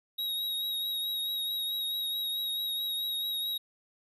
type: tone with vibrato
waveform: square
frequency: 3800 Hz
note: A#7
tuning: 33 cents sharp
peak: -31 dBFS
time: 0.18-3.58 s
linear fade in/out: 10 ms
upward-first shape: triangle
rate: 4.6 Hz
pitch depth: 29 cents each way
effects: none